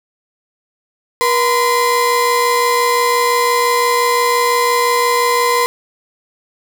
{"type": "tone pair together", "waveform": "35% pulse", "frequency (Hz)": [479.6, 1025], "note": ["A#4", "C6"], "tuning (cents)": [49, -36], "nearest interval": "octave + minor second", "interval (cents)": 1315, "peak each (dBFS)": [-14, -12], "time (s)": [1.21, 5.66], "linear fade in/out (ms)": 0, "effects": []}